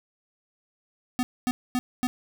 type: tone bursts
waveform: square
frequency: 250 Hz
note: B3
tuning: 21 cents sharp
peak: -23 dBFS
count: 4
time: 1.19-2.07 s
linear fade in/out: 0 ms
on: 40 ms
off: 240 ms
effects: 10-bit